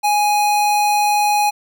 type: tone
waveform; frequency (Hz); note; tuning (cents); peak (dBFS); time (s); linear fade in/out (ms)
square; 831; G#5; +1; -14; 0.03-1.51; 20
effects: none